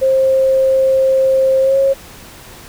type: tone with pitch glide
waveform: sine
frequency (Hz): 530 to 543.6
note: C5 to C#5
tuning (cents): +22 to -34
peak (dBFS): -9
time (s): 0.01-1.94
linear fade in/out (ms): 20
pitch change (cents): +44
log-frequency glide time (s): 1.61-1.77
effects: pink hiss -37 dBFS RMS until 2.68 s